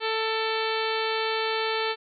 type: harmonic tone with a mistuned harmonic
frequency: 442.8 Hz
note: A4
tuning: 11 cents sharp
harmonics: 1 / 2 / 3 / 4 / 5 / 6 / 7 / 8 / 9 / 10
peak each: -28 / -31 / -33 / -34 / -35 / -36 / -36 / -37 / -38 / -38 dBFS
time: 0-1.96 s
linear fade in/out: 50 ms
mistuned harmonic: 5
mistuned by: +35 cents
effects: MP3 96 kbps